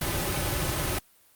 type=noise with comb filter; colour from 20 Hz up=pink; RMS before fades=-28 dBFS; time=0.01-0.99 s; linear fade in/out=5 ms; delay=4.3 ms; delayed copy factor=-0.6; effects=white hiss -60 dBFS RMS until 1.35 s + Opus 32 kbps